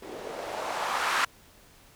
violet noise with low-pass filter sweep, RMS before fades -31 dBFS, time 0.02-1.25 s, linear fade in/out 5 ms, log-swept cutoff 360 to 1400 Hz, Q 2, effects pink hiss -56 dBFS RMS until 1.95 s

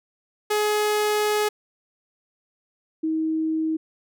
sawtooth / sine tone pair in turn, 421.3 / 317.6 Hz, G#4 / D#4, +25 / +36 cents, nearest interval perfect fourth, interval 489 cents, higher first, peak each -16 / -21 dBFS, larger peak first, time 0.5-1.49 / 3.03-3.77 s, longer first, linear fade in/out 10 ms, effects none

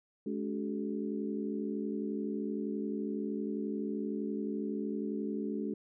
harmonic tone with a mistuned harmonic, 71 Hz, C#2, 42 cents sharp, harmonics 3 / 4 / 5 / 6, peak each -36 / -38 / -40 / -42 dBFS, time 0.26-5.74 s, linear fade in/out 5 ms, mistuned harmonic 5, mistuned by +89 cents, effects none

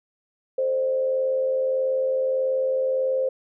sine tone with frequency modulation, 523.3 Hz, C5, in tune, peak -20 dBFS, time 0.58-3.29 s, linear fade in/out 5 ms, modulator 81.6 Hz, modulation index 0.42, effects none

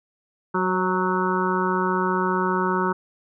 harmonic tone with a mistuned harmonic, 185 Hz, F#3, in tune, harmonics 1 / 2 / 3 / 5 / 6 / 7 / 8, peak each -26 / -25 / -36 / -26 / -29 / -28 / -30 dBFS, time 0.54-2.93 s, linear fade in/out 10 ms, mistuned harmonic 3, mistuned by -34 cents, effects none

